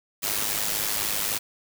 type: noise with amplitude modulation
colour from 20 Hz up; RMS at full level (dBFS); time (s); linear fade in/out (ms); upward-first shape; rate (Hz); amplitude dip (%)
white; -24; 0.22-1.39; 20; sine; 104; 65
effects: none